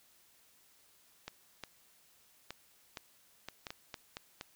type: clicks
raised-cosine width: 0.2 ms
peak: -24 dBFS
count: 10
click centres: 1.28 / 1.637 / 2.506 / 2.972 / 3.486 / 3.668 / 3.705 / 3.942 / 4.169 / 4.411 s
effects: white hiss -66 dBFS RMS until 4.55 s